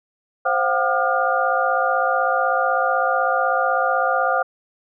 sine tone cluster, 525 / 702 / 758 / 1206 / 1419 Hz, C5 / F5 / F#5 / D6 / F6, +6 / +9 / +42 / +46 / +27 cents, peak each -23 dBFS, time 0.45-4.43 s, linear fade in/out 10 ms, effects none

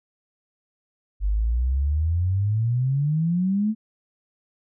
sine exponential sweep, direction up, 48 to 222.6 Hz, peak -19 dBFS, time 1.2-3.75 s, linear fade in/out 50 ms, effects none

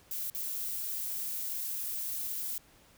violet noise with dropouts, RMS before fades -36 dBFS, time 0.11-2.58 s, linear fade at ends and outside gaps 1 ms, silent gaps 0.3-0.348 s, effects pink hiss -61 dBFS RMS until 2.97 s

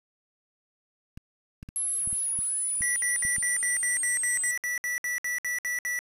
clicks, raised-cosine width 5 ms, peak -29 dBFS, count 9, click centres 1.175 / 1.629 / 1.689 / 2.075 / 2.129 / 2.39 / 2.809 / 3.251 / 3.383 s
sine exponential sweep, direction down, 11060 to 8080 Hz, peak -26 dBFS, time 1.76-4.51 s, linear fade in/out 0 ms
square tone bursts, 1957 Hz, B6, 16 cents flat, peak -28 dBFS, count 16, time 2.82-5.99 s, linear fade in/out 0 ms, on 140 ms, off 62 ms
effects resampled to 32000 Hz + 8-bit

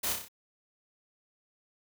white noise with echo, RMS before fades -32 dBFS, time 0.03-0.13 s, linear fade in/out 10 ms, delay 31 ms, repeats 5, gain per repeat -4 dB, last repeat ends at 0.285 s, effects none

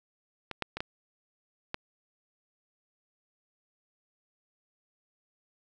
clicks, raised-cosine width 0.3 ms, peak -20 / -14 / -19 / -16 / -16 dBFS, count 5, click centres 0.513 / 0.623 / 0.77 / 0.805 / 1.744 s, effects none

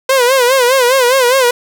sawtooth tone with vibrato, 510 Hz, C5, 44 cents flat, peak -4 dBFS, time 0.09-1.51 s, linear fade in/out 5 ms, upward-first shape sine, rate 4.9 Hz, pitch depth 110 cents each way, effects none

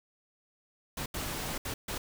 pink noise bursts at uneven times, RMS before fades -36 dBFS, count 4, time 0.97-1.06 / 1.14-1.58 / 1.65-1.74 / 1.88-1.98 s, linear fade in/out 5 ms, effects none

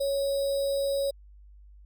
sine tone with sample-and-hold, 554.4 Hz, C#5, in tune, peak -24 dBFS, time 0-1.11 s, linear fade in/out 10 ms, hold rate 4410 Hz, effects added 50 Hz sine -48 dBFS peak until 1.85 s + MP3 96 kbps

